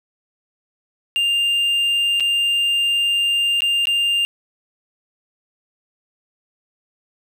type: tone with dropouts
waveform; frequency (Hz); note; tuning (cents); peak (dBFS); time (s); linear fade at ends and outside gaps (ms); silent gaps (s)
triangle; 2799; F7; +3; -14; 1.16-4.25; 0; 2.199-2.205 / 3.606-3.62 / 3.855-3.871
effects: none